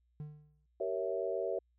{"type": "tone with exponential decay", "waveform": "triangle", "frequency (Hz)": 150, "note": "D3", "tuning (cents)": 37, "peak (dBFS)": -36, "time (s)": [0.2, 0.66], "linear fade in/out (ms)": 0, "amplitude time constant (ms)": 99}
{"type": "chord", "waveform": "sine", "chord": "G diminished seventh", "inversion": "none", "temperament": "equal with one note detuned", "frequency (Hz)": [385, 466.2, 554.4, 659.3], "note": ["G4", "Bb4", "Db5", "Fb5"], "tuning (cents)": [-31, 0, 0, 0], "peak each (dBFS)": -38, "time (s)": [0.8, 1.59], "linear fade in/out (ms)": 5}
{"effects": ["added 60 Hz sine -70 dBFS peak until 1.78 s"]}